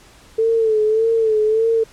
sine tone with vibrato, 441.6 Hz, A4, 6 cents sharp, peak -13 dBFS, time 0.38-1.84 s, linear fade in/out 10 ms, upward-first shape sine, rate 1.7 Hz, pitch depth 57 cents each way, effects pink hiss -47 dBFS RMS until 1.92 s + low-pass 10000 Hz 12 dB/octave

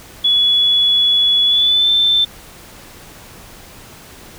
sine tone with pitch glide, 3398 to 3546 Hz, G#7 to A7, +39 to +13 cents, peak -10 dBFS, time 0.24-2.25 s, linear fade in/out 10 ms, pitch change +74 cents, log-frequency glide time 1.44-1.89 s, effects pink hiss -39 dBFS RMS until 4.38 s

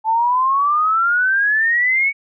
sine exponential sweep, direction up, 871 to 2252 Hz, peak -13 dBFS, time 0.04-2.13 s, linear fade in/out 50 ms, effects none

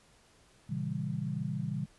sine chord, A# diminished seventh, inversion none, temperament equal with one note detuned, 116.54 / 138.59 / 164.81 / 198.85 Hz, A#2 / C#3 / E3 / G3, 0 / 0 / 0 / +25 cents, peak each -40 / -36 / -37 / -38 dBFS, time 0.69-1.86 s, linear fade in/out 10 ms, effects pink hiss -63 dBFS RMS until 1.98 s + resampled to 24000 Hz

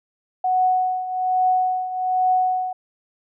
sine tone with tremolo, 740 Hz, F#5, in tune, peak -14 dBFS, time 0.44-2.73 s, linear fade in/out 5 ms, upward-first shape triangle, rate 1.2 Hz, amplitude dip 75%, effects none

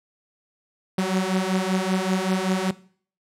sawtooth beating tone pair, 185 / 190.2 Hz, F#3 / F#3, 0 / +48 cents, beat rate 5.2 Hz, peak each -20 dBFS, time 0.98-2.71 s, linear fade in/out 5 ms, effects noise-tail reverb RT60 0.5 s tail -19 dB re dry + low-pass 10000 Hz 12 dB/octave

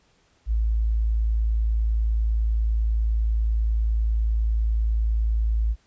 sine tone, 55 Hz, A1, in tune, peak -19 dBFS, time 0.46-5.76 s, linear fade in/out 50 ms, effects pink hiss -63 dBFS RMS until 5.86 s + resampled to 16000 Hz

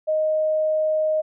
sine tone, 622.3 Hz, D#5, in tune, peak -18 dBFS, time 0.07-1.22 s, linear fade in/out 20 ms, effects none

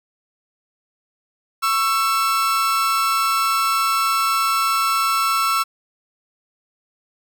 40% pulse tone pair together, 1108.7 / 1332 Hz, C#6 / E6, 0 / +18 cents, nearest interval minor third, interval 318 cents, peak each -22 / -17 dBFS, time 1.62-5.64 s, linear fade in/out 20 ms, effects none

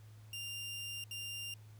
sawtooth tone bursts at uneven times, 2794 Hz, F7, in tune, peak -38 dBFS, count 2, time 0.33-1.04 / 1.11-1.54 s, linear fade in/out 2 ms, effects added 107 Hz sine -53 dBFS peak until 1.79 s + pink hiss -67 dBFS RMS until 1.79 s

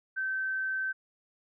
sine tone, 1544 Hz, G6, 27 cents flat, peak -29 dBFS, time 0.16-0.93 s, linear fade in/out 20 ms, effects none

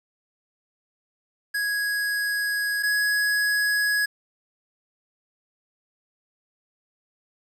square tone pair in turn, 1661.2 / 1672.8 Hz, G#6 / G#6, 0 / +12 cents, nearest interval unison, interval 12 cents, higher second, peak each -24 / -21 dBFS, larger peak second, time 1.54-2.83 / 2.83-4.06 s, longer first, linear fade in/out 10 ms, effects resampled to 32000 Hz + 9-bit

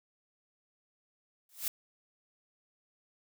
blue noise with exponential growth, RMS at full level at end -29 dBFS, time 1.49-1.68 s, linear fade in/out 2 ms, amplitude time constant 40 ms, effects none

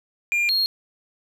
triangle tone pair in turn, 2400 / 4262 Hz, D7 / C8, +37 / +31 cents, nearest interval minor seventh, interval 994 cents, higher second, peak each -17 dBFS, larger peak neither, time 0.32-0.49 / 0.49-0.66 s, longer neither, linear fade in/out 0 ms, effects none

